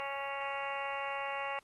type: harmonic tone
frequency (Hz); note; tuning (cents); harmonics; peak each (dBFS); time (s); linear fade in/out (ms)
277.2; C#4; 0; 2 / 3 / 4 / 5 / 6 / 7 / 8 / 9 / 10; -42 / -40 / -41 / -47 / -52 / -44 / -45 / -50 / -44; 0-1.59; 0
effects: pink hiss -67 dBFS RMS until 1.63 s + Opus 24 kbps